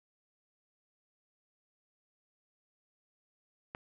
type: click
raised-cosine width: 0.5 ms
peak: -25 dBFS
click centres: 3.749 s
effects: none